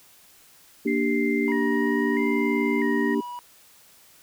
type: chord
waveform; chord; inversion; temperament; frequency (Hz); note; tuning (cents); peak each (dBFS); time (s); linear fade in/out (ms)
sine; G minor; first; equal; 233.1 / 293.7 / 392; Bb3 / D4 / G4; 0 / 0 / 0; -25 / -25 / -26; 0.85-3.21; 10
type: tone with vibrato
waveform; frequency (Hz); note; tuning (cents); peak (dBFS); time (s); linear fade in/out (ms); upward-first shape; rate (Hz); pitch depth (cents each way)
sine; 1980; B6; +4; -29; 0.87-3.15; 10; square; 0.77; 96
type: tone with pitch glide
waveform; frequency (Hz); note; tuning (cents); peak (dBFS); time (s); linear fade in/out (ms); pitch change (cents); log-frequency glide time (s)
triangle; 963 to 973.1; B5 to B5; -44 to -26; -31; 1.48-3.39; 0; +18; 1.75-2.05
effects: white hiss -54 dBFS RMS until 4.22 s